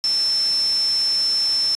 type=tone in noise; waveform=sine; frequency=5330 Hz; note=E8; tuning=18 cents sharp; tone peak=-17 dBFS; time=0.04-1.75 s; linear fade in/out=0 ms; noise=white; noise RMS=-33 dBFS; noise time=0.04-1.75 s; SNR=+13 dB; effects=resampled to 24000 Hz